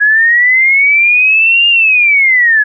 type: linear two-way sweep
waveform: sine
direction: up then down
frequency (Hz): 1661.2 to 2826 to 1672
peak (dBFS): -5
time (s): 0-2.64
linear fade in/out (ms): 20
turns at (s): 1.68
effects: none